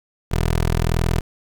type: tone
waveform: 15% pulse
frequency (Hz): 41.2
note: E1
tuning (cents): 0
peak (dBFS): -11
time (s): 0.31-1.21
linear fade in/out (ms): 10
effects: 8-bit